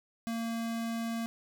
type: tone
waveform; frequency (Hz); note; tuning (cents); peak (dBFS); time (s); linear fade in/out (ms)
square; 229.2; A#3; -29; -33; 0.27-1.26; 0
effects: none